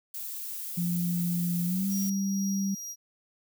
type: noise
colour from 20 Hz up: violet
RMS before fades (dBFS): -37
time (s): 0.14-2.1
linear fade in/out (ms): 5
type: tone with pitch glide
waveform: sine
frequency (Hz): 174.61 to 195.99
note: F3 to G3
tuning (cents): 0 to 0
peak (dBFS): -26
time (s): 0.77-2.75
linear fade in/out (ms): 10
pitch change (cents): +200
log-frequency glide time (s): 1.65-1.86
type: tone with tremolo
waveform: 40% pulse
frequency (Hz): 5720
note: F8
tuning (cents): +41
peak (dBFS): -34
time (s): 1.89-2.96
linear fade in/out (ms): 50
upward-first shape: triangle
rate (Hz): 2.1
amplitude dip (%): 35
effects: none